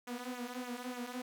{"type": "tone with flanger", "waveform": "sawtooth", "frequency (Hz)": 246.9, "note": "B3", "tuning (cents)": 0, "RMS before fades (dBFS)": -42, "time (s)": [0.07, 1.22], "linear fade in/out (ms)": 5, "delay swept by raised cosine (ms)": [0.2, 4.5], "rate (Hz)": 3.4, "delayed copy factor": -0.75, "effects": []}